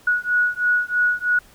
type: beating tone pair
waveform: sine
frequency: 1460 / 1463.1 Hz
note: F#6 / F#6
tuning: -24 / -20 cents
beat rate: 3.1 Hz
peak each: -20 dBFS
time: 0.07-1.39 s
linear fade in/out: 5 ms
effects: pink hiss -51 dBFS RMS until 1.54 s